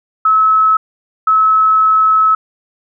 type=tone bursts at uneven times; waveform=sine; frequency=1294 Hz; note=E6; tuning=32 cents flat; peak=-7 dBFS; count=2; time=0.25-0.77 / 1.27-2.35 s; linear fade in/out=5 ms; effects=none